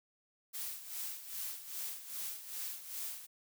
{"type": "noise with tremolo", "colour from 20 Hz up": "blue", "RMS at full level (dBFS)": -40, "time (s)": [0.53, 3.27], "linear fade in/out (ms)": 20, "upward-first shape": "sine", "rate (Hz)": 2.5, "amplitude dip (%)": 70, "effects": []}